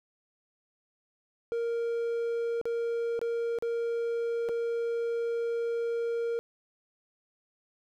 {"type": "tone with dropouts", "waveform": "triangle", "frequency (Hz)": 466.2, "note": "A#4", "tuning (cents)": 0, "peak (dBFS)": -26, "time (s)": [1.52, 6.39], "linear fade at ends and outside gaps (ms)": 0, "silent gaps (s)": [[2.614, 2.655], [3.192, 3.215], [3.587, 3.624], [4.488, 4.493]], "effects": []}